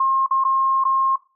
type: tone with dropouts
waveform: sine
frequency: 1069 Hz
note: C6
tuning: 37 cents sharp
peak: -15 dBFS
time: 0-1.16 s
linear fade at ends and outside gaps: 5 ms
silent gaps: 0.264-0.309 / 0.44-0.448 / 0.84-0.85 s
effects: noise-tail reverb RT60 0.3 s tail -18 dB re dry